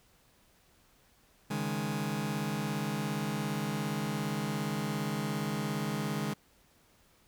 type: chord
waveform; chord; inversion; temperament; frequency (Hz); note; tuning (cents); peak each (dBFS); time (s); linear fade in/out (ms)
sawtooth; C# suspended second; none; just; 138.59 / 155.92 / 207.9; C#3 / D#3 / G#3; 0 / +4 / +2; -34 / -32 / -30; 1.5-6.34; 10
effects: pink hiss -65 dBFS RMS until 7.27 s